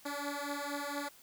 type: beating tone pair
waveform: 10% pulse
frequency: 284.6 / 288.9 Hz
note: C#4 / D4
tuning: +46 / -28 cents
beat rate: 4.3 Hz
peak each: -31 dBFS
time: 0.05-1.09 s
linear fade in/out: 10 ms
effects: white hiss -59 dBFS RMS until 1.22 s